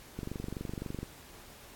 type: click train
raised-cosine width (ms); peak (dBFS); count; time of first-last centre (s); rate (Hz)
3; -24; 21; 0.19-1.03; 23.8
effects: pink hiss -53 dBFS RMS until 1.75 s + AAC 64 kbps